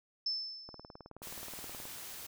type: tone with exponential decay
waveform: sine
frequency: 5274 Hz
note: E8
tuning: in tune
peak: -30 dBFS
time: 0.26-1.09 s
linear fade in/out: 5 ms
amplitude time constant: 180 ms
type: click train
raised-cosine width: 1 ms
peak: -34 dBFS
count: 23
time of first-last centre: 0.69-1.854 s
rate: 18.9 Hz
type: noise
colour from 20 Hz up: white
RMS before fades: -46 dBFS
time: 1.22-2.27 s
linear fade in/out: 10 ms
effects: none